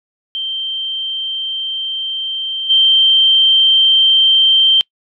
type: tone with level steps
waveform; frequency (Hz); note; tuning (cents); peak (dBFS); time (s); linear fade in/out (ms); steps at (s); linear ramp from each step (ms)
sine; 3136; G7; 0; -18 / -7; 0.35-4.81; 0; 2.69; 20
effects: noise-tail reverb RT60 0.1 s tail -25 dB re dry